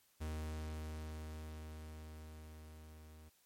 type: tone with level ramp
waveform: 45% pulse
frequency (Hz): 77.78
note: D#2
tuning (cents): 0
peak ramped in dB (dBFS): -39 to -55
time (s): 0.2-3.3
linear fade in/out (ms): 20
effects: white hiss -72 dBFS RMS until 3.45 s + MP3 64 kbps